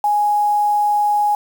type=tone with quantisation; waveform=sine; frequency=830.6 Hz; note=G#5; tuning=in tune; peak=-13 dBFS; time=0.04-1.35 s; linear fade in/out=2 ms; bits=6; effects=none